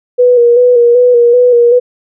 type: tone with vibrato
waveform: sine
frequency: 484.5 Hz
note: B4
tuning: 33 cents flat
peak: -3 dBFS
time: 0.18-1.8 s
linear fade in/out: 20 ms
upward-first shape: square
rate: 2.6 Hz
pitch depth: 33 cents each way
effects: none